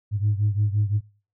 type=beating tone pair; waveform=sine; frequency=102.4 / 108.2 Hz; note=G#2 / A2; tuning=-24 / -29 cents; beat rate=5.8 Hz; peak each=-20 / -23 dBFS; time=0.11-1.01 s; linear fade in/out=50 ms; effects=noise-tail reverb RT60 0.4 s tail -24 dB re dry + tanh soft clip ceiling -14 dBFS